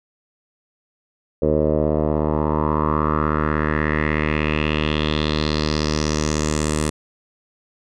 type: tone with low-pass filter sweep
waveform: 10% pulse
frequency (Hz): 76.4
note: D#2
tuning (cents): -31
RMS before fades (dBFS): -20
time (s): 1.42-6.9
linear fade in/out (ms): 5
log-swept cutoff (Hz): 510 to 8800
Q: 4
effects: none